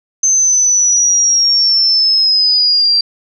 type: linear sweep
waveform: sine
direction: down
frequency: 6250 to 4699 Hz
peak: -8 dBFS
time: 0.23-3.01 s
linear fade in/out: 5 ms
effects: none